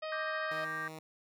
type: harmonic tone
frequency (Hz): 626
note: D#5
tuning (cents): +10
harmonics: 1 / 2 / 3 / 4 / 5 / 6 / 7 / 8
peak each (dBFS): -38 / -44 / -48 / -50 / -52 / -54 / -55 / -56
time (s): 0.02-0.65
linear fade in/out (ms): 10
type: chord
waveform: sine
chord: G minor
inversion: second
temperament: equal with one note detuned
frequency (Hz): 1174.7 / 1584.4 / 1864.7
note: D6 / G6 / Bb6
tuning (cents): 0 / +18 / 0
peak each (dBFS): -40 / -39 / -41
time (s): 0.12-0.88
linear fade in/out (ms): 2
type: tone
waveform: 10% pulse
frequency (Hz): 157.9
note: D#3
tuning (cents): +26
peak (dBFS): -36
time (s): 0.51-0.99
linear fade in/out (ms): 2
effects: none